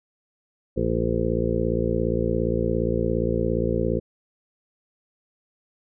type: harmonic tone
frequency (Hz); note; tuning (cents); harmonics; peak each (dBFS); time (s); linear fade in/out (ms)
57.3; A#1; -29; 1 / 2 / 3 / 4 / 6 / 7 / 8 / 9; -29 / -29 / -29 / -29 / -29 / -29 / -29 / -29; 0.76-4; 20
effects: none